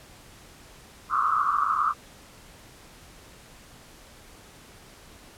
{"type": "band-pass noise", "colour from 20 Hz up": "white", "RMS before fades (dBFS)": -24, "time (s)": [1.09, 1.94], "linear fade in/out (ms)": 50, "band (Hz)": [1100, 1300], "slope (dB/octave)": 96, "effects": ["pink hiss -50 dBFS RMS until 5.37 s", "low-pass 12000 Hz 12 dB/octave"]}